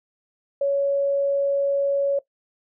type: tone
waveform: sine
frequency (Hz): 559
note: C#5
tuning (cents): +14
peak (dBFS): -18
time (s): 0.61-2.19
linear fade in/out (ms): 5
effects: noise-tail reverb RT60 0.1 s tail -17 dB re dry